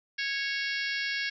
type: harmonic tone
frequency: 552 Hz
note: C#5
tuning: 7 cents flat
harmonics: 3 / 4 / 5 / 6 / 7 / 8 / 9 / 10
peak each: -33 / -34 / -39 / -40 / -44 / -40 / -41 / -41 dBFS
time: 0.18-1.3 s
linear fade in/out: 10 ms
effects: none